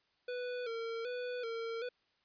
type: tone with vibrato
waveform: square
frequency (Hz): 475.3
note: A#4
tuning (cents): +34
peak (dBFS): -38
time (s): 0.28-1.89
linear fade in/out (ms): 5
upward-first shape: square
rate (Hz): 1.3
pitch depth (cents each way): 68
effects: white hiss -75 dBFS RMS until 2.24 s + resampled to 11025 Hz